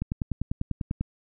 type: click train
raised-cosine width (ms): 5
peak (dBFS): -15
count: 11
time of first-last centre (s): 0.02-1.01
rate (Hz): 10.1
effects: none